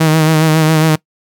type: tone with vibrato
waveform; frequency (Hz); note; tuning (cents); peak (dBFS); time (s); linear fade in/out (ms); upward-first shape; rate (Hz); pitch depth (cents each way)
sawtooth; 157.7; D#3; +24; -4; 0-0.96; 10; sine; 7.3; 36
effects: noise-tail reverb RT60 0.1 s tail -22 dB re dry